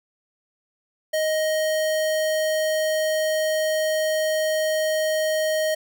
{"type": "tone", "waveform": "square", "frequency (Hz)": 625, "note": "D#5", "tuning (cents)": 8, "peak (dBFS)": -21, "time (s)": [1.13, 5.75], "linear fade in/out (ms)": 10, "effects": []}